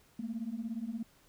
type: beating tone pair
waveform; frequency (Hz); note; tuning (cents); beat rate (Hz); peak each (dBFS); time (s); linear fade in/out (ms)
sine; 217.6 / 234.6; A3 / A#3; -19 / +11; 17; -38 / -37; 0.19-1.03; 5
effects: tanh soft clip ceiling -29 dBFS + pink hiss -65 dBFS RMS until 1.28 s